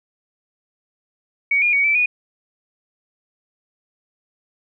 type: tone with pitch steps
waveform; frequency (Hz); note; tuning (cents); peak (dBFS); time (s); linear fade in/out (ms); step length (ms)
sine; 2247 / 2422 / 2246 / 2322 / 2462; C#7 / D#7 / C#7 / D7 / D#7; +23 / -47 / +22 / -20 / -19; -14; 1.51-2.06; 5; 110
effects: none